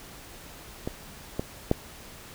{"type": "clicks", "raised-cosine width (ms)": 2, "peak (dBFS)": [-16, -14, -7], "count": 3, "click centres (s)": [0.875, 1.395, 1.714], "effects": ["pink hiss -46 dBFS RMS until 2.34 s"]}